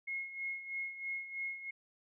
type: tone with tremolo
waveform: sine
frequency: 2162 Hz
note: C#7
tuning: 44 cents flat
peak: -35 dBFS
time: 0.07-1.71 s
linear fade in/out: 10 ms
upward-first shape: sine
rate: 3.1 Hz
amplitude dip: 70%
effects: none